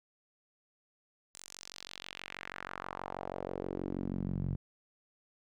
sawtooth tone with band-pass filter sweep, 46.25 Hz, F#1, in tune, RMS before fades -40 dBFS, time 1.34-4.56 s, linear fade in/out 10 ms, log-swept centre 8200 to 130 Hz, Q 2, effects none

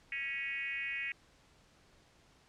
sine tone with frequency modulation, 2217 Hz, C#7, in tune, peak -35 dBFS, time 0.12-1.12 s, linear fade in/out 2 ms, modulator 286 Hz, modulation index 1.4, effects pink hiss -65 dBFS RMS until 2.48 s + low-pass 7000 Hz 12 dB/octave

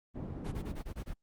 white low-pass noise, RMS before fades -41 dBFS, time 0.14-0.76 s, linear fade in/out 20 ms, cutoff 260 Hz, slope 12 dB/octave
brown noise bursts, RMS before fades -38 dBFS, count 7, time 0.44-1.14 s, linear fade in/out 20 ms, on 82 ms, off 21 ms
effects Opus 24 kbps

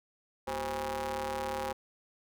sawtooth ring-modulated tone, 145.2 Hz, D3, 19 cents flat, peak -26 dBFS, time 0.47-1.73 s, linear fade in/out 10 ms, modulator 672 Hz, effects none

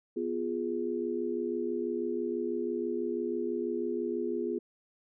sine chord, F diminished, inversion second, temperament equal, 246.9 / 349.2 / 415.3 Hz, Cb4 / F4 / Ab4, 0 / 0 / 0 cents, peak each -36 / -33 / -34 dBFS, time 0.16-4.59 s, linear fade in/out 10 ms, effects none

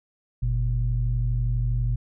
sine tone pair together, 47.68 / 120 Hz, G1 / B2, -47 / -49 cents, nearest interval octave + major third, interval 1598 cents, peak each -23 dBFS, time 0.42-1.96 s, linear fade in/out 10 ms, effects tanh soft clip ceiling -14 dBFS

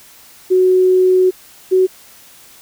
sine tone pair in turn, 370 / 373.4 Hz, F#4 / F#4, 0 / +16 cents, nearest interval unison, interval 16 cents, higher second, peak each -8 dBFS, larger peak neither, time 0.5-1.31 / 1.71-1.87 s, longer first, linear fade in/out 20 ms, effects white hiss -43 dBFS RMS until 2.61 s

